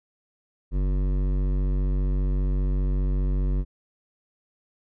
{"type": "tone with hard clipping", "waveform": "sine", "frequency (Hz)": 47.46, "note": "F#1", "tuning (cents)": 45, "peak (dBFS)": -23, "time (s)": [0.71, 3.65], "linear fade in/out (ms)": 50, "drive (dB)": 14, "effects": []}